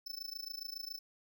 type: tone with amplitude modulation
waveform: square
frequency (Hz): 5274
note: E8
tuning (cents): 0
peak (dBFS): -38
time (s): 0.06-0.99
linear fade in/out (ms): 10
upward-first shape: sine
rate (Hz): 27.2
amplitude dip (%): 95
effects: none